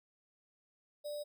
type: tone with sample-and-hold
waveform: sine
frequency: 590 Hz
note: D5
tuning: 8 cents sharp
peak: -38 dBFS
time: 1.04-1.24 s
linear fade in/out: 20 ms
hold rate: 4410 Hz
effects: none